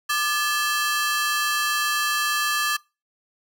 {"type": "ring-modulated tone", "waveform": "sawtooth", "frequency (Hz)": 1455, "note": "F#6", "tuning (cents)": -29, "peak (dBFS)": -14, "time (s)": [0.09, 2.77], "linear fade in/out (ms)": 10, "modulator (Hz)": 264, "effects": ["noise-tail reverb RT60 0.3 s tail -26 dB re dry"]}